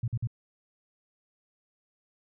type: tone bursts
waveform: sine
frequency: 117.3 Hz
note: A#2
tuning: 11 cents sharp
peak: -26 dBFS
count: 3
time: 0.03-0.273 s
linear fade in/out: 5 ms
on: 49 ms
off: 48 ms
effects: none